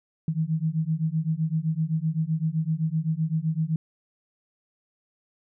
sine beating tone pair, 155.56 / 163.36 Hz, D#3 / E3, 0 / -15 cents, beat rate 7.8 Hz, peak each -26 dBFS, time 0.28-3.76 s, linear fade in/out 2 ms, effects none

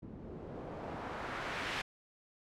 white noise with low-pass filter sweep, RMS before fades -42 dBFS, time 0.02-1.82 s, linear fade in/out 10 ms, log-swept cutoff 240 to 2800 Hz, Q 1, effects none

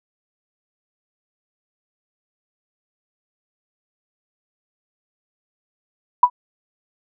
sine tone with exponential decay, 985 Hz, B5, 5 cents flat, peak -3 dBFS, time 6.23-6.3 s, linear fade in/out 5 ms, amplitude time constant 15 ms, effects none

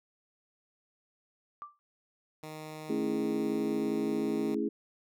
sine tone with exponential decay, 1174.7 Hz, D6, in tune, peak -36 dBFS, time 1.62-1.79 s, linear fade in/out 0 ms, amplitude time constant 35 ms
10% pulse tone, 155.2 Hz, D#3, 4 cents flat, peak -33 dBFS, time 2.43-4.55 s, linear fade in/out 2 ms
sine chord, A major seventh, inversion none, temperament equal, 220 / 277.2 / 329.6 / 415.3 Hz, A3 / C#4 / E4 / G#4, 0 / 0 / 0 / 0 cents, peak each -34 dBFS, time 2.89-4.69 s, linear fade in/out 10 ms
effects none

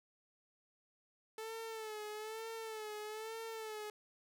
sawtooth tone with vibrato, 437 Hz, A4, 12 cents flat, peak -39 dBFS, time 1.38-3.9 s, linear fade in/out 2 ms, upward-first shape sine, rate 1.1 Hz, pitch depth 60 cents each way, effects none

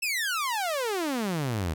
sawtooth exponential sweep, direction down, 2699 to 74.6 Hz, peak -23 dBFS, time 0.02-1.74 s, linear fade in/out 10 ms, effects none

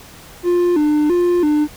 triangle tone with vibrato, 324.7 Hz, E4, 26 cents flat, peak -10 dBFS, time 0.43-1.68 s, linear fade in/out 50 ms, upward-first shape square, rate 1.5 Hz, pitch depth 140 cents each way, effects pink hiss -40 dBFS RMS until 1.76 s

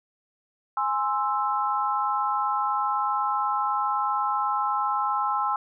sine chord, Ab augmented, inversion none, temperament equal, 830.6 / 1046.5 / 1318.5 Hz, Ab5 / C6 / E6, 0 / 0 / 0 cents, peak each -27 dBFS, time 0.77-5.56 s, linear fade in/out 2 ms, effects none

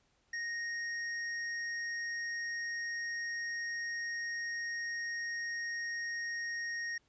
sine tone with hard clipping, 1864.7 Hz, A#6, in tune, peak -37 dBFS, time 0.33-6.98 s, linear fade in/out 5 ms, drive 17 dB, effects pink hiss -73 dBFS RMS until 7.08 s + resampled to 16000 Hz

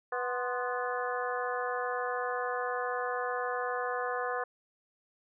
harmonic tone with a mistuned harmonic, 246.9 Hz, B3, in tune, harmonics 2 / 3 / 4 / 5 / 6 / 7, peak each -35 / -37 / -38 / -39 / -40 / -40 dBFS, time 0.12-4.44 s, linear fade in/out 5 ms, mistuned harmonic 4, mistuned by +100 cents, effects none

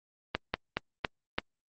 slowing click train, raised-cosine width 0.3 ms, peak -11 dBFS, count 5, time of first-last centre 0.35-1.385 s, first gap 190 ms, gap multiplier 1.21, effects low-pass 5000 Hz 12 dB/octave + Opus 24 kbps

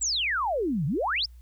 sine exponential two-way sweep, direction down then up, 8010 to 130.5 to 5560 Hz, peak -24 dBFS, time 0.01-1.26 s, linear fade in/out 10 ms, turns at 0.86 s, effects added 60 Hz sine -45 dBFS peak until 1.41 s + white hiss -68 dBFS RMS until 1.41 s

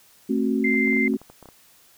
sine chord, F# diminished, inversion first, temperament just, 222 / 266.4 / 370 Hz, A3 / C4 / F#4, +16 / +31 / 0 cents, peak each -23 / -23 / -27 dBFS, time 0.29-1.17 s, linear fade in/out 10 ms
sine tone, 2089 Hz, C7, 3 cents flat, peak -21 dBFS, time 0.64-1.08 s, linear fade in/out 5 ms
clicks, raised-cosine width 1 ms, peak -30 dBFS, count 11, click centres 0.743 / 0.875 / 0.93 / 0.968 / 1.079 / 1.138 / 1.216 / 1.3 / 1.427 / 1.457 / 1.488 s
effects white hiss -55 dBFS RMS until 1.97 s

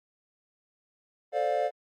triangle chord, D minor seventh, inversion second, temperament equal with one note detuned, 440 / 523.3 / 587.3 / 707.8 Hz, A4 / C5 / D5 / F5, 0 / 0 / 0 / +23 cents, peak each -32 / -30 / -27 / -27 dBFS, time 1.32-1.71 s, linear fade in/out 50 ms, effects Opus 48 kbps

